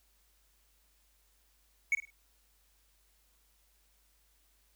triangle tone with echo, 2222 Hz, C#7, 4 cents sharp, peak -23 dBFS, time 1.92-1.95 s, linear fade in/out 2 ms, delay 51 ms, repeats 3, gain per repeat -11 dB, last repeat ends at 2.103 s, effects added 50 Hz sine -70 dBFS peak until 4.75 s + white hiss -71 dBFS RMS until 4.75 s

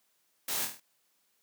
white noise with echo, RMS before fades -34 dBFS, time 0.48-0.65 s, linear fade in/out 5 ms, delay 25 ms, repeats 6, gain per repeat -4 dB, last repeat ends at 0.8 s, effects white hiss -73 dBFS RMS until 1.42 s + high-pass 150 Hz 12 dB/octave

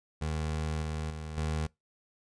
25% pulse tone with level steps, 77.78 Hz, D#2, in tune, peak -27 / -29 / -34 / -26 dBFS, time 0.21-1.67 s, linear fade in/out 10 ms, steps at 0.82 / 1.1 / 1.37 s, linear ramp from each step 2 ms, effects noise-tail reverb RT60 0.2 s tail -24 dB re dry + resampled to 22050 Hz

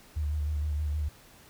sine tone with vibrato, 75 Hz, D2, 37 cents sharp, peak -27 dBFS, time 0.16-1.09 s, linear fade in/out 10 ms, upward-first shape sine, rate 6.4 Hz, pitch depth 41 cents each way, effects pink hiss -55 dBFS RMS until 1.49 s

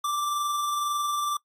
square tone with amplitude modulation, 1174.7 Hz, D6, in tune, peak -25 dBFS, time 0.04-1.37 s, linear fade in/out 5 ms, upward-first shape sine, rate 22 Hz, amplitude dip 25%, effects noise-tail reverb RT60 0.1 s tail -22 dB re dry + AAC 64 kbps

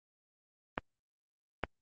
clicks, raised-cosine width 0.5 ms, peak -15 dBFS, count 2, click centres 0.779 / 1.637 s, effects Opus 24 kbps

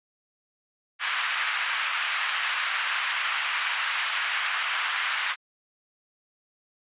pink band-pass noise, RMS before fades -28 dBFS, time 0.99-5.36 s, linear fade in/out 50 ms, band 1200 to 3200 Hz, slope 24 dB/octave, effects resampled to 8000 Hz

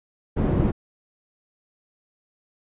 white low-pass noise, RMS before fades -21 dBFS, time 0.36-0.72 s, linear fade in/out 20 ms, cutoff 260 Hz, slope 12 dB/octave, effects resampled to 8000 Hz

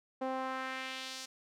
sawtooth tone with band-pass filter sweep, 261.6 Hz, C4, in tune, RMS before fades -39 dBFS, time 0.21-1.26 s, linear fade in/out 10 ms, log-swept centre 610 to 5900 Hz, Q 1.4, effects none

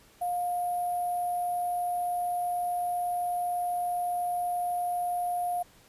sine tone with sample-and-hold, 709 Hz, F5, 26 cents sharp, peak -27 dBFS, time 0.21-5.63 s, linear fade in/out 10 ms, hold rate 11025 Hz, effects pink hiss -58 dBFS RMS until 5.88 s + resampled to 32000 Hz

